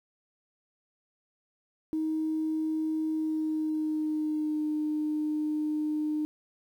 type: tone with pitch glide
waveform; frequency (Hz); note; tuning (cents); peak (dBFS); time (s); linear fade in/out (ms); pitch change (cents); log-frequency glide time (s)
sine; 314.6 to 304.4; D#4 to D#4; +19 to -38; -26; 1.93-6.25; 0; -57; 3.12-4.65
effects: tanh soft clip ceiling -22 dBFS + 10-bit